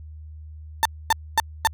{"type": "tone bursts", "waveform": "35% pulse", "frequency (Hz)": 895, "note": "A5", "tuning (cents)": 29, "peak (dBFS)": -13, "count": 4, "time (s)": [0.83, 1.672], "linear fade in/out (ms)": 0, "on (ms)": 23, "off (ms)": 250, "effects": ["added 77 Hz sine -37 dBFS peak until 1.73 s"]}